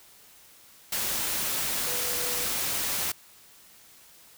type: tone in noise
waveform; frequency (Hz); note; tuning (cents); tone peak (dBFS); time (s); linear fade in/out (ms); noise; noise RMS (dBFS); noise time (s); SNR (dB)
sine; 490; B4; -14; -39; 1.87-2.45; 5; white; -29; 0.92-3.12; -13
effects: white hiss -54 dBFS RMS until 4.37 s